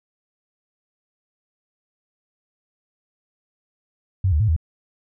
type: tone with pitch steps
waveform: sine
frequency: 94.5 / 75.5 / 108.6 / 79.9 Hz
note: F#2 / D2 / A2 / D#2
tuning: +37 / +48 / -22 / +47 cents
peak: -15 dBFS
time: 4.24-4.564 s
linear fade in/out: 5 ms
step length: 81 ms
effects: none